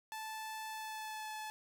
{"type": "tone with pitch glide", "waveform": "sawtooth", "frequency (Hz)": [875, 863], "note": ["A5", "A5"], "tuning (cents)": [-10, -34], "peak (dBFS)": -38, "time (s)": [0.12, 1.5], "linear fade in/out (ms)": 0, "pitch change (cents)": -24, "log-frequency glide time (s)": [0.69, 1.3], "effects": []}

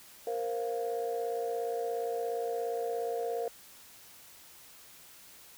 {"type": "chord", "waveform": "sine", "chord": "Bb suspended second", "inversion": "none", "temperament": "equal", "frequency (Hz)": [466.2, 523.3, 698.5], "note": ["Bb4", "C5", "F5"], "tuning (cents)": [0, 0, 0], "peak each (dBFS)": [-32, -38, -36], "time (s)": [0.27, 3.48], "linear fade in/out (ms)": 2, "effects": ["tanh soft clip ceiling -24 dBFS", "white hiss -54 dBFS RMS until 5.57 s"]}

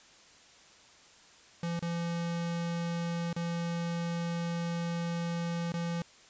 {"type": "tone with dropouts", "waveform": "square", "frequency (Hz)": 170, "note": "F3", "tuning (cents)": -46, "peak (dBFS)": -32, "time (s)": [1.63, 6.02], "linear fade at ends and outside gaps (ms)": 2, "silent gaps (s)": [[1.793, 1.824], [3.33, 3.363], [5.721, 5.739]], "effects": ["white hiss -57 dBFS RMS until 6.29 s", "resampled to 16000 Hz"]}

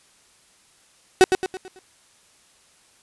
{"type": "tone with echo", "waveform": "35% pulse", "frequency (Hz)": 374.6, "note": "F#4", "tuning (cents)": 21, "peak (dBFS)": -7, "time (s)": [1.21, 1.24], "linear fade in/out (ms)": 0, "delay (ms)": 110, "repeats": 5, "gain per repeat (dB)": -7, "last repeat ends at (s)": 1.79, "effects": ["white hiss -57 dBFS RMS until 3.02 s", "resampled to 24000 Hz"]}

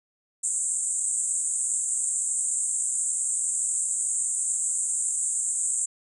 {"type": "band-pass noise", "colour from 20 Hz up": "white", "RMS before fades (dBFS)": -27, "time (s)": [0.43, 5.86], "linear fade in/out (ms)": 10, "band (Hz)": [7200, 8900], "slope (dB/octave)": 96, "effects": []}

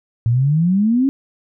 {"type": "exponential sweep", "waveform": "sine", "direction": "up", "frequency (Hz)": [112, 279.6], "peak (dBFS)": -12, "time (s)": [0.26, 1.09], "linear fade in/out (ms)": 0, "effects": []}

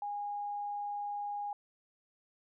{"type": "tone", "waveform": "sine", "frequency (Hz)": 820, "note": "G#5", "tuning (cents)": -22, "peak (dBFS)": -35, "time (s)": [0.02, 1.53], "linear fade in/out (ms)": 2, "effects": []}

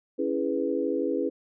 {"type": "chord", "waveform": "sine", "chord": "C# minor seventh", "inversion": "none", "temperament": "equal", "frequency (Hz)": [277.2, 329.6, 415.3, 493.9], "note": ["C#4", "E4", "G#4", "B4"], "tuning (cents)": [0, 0, 0, 0], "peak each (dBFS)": -30, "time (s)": [0.18, 1.3], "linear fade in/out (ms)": 20, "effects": []}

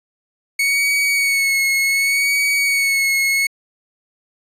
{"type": "tone with vibrato", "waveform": "40% pulse", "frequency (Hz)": 2217, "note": "C#7", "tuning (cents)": 0, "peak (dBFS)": -14, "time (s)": [0.59, 3.47], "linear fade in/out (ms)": 5, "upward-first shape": "sine", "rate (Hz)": 0.67, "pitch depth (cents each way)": 33, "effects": ["resampled to 32000 Hz"]}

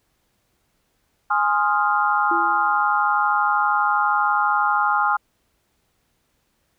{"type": "chord", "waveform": "sine", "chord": "F minor seventh", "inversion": "first", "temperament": "equal", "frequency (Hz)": [830.6, 1046.5, 1244.5, 1396.9], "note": ["Ab5", "C6", "Eb6", "F6"], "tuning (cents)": [0, 0, 0, 0], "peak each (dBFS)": [-21, -24, -22, -22], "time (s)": [1.3, 5.17], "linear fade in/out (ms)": 10}
{"type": "tone with exponential decay", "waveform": "sine", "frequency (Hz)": 338.2, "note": "E4", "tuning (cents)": 44, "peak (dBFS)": -23, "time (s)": [2.31, 2.96], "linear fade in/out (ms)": 5, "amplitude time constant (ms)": 140}
{"effects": ["pink hiss -68 dBFS RMS until 6.78 s"]}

